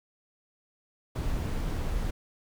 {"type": "noise", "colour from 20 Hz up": "brown", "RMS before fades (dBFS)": -30, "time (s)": [1.15, 2.11], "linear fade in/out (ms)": 10, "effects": []}